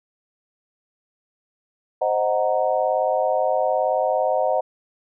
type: chord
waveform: sine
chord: C half-diminished seventh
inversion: none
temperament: equal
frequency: 523.3 / 622.3 / 740 / 932.3 Hz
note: C5 / Eb5 / Gb5 / Bb5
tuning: 0 / 0 / 0 / 0 cents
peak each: -23 / -22 / -23 / -28 dBFS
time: 2.01-4.61 s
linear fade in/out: 10 ms
effects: none